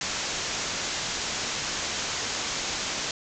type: low-pass noise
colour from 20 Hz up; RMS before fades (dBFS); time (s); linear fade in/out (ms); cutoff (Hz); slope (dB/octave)
white; -31; 0.01-3.11; 2; 7300; 96
effects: none